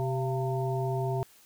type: harmonic tone with a mistuned harmonic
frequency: 129.7 Hz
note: C3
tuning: 15 cents flat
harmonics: 1 / 3 / 5 / 7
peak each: -29 / -33 / -35 / -38 dBFS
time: 0-1.23 s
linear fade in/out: 0 ms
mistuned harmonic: 5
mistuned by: +85 cents
effects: white hiss -58 dBFS RMS until 1.45 s